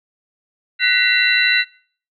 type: tone cluster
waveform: sine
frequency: 1498 / 1930 / 2042 / 2728 / 3974 Hz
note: F#6 / B6 / C7 / F7 / B7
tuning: +21 / -40 / -43 / -41 / +10 cents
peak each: -19 dBFS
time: 0.79-1.65 s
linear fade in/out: 50 ms
effects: noise-tail reverb RT60 0.5 s tail -23 dB re dry